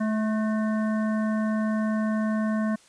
harmonic tone with a mistuned harmonic, 216.5 Hz, A3, 28 cents flat, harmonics 1 / 3 / 5 / 7 / 8, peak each -23 / -33 / -37 / -40 / -41 dBFS, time 0-2.76 s, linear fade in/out 10 ms, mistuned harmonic 8, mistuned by +77 cents, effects white hiss -56 dBFS RMS until 2.88 s + resampled to 22050 Hz

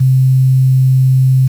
sine tone with quantisation, 130.81 Hz, C3, in tune, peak -6 dBFS, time 0-1.48 s, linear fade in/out 10 ms, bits 6, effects none

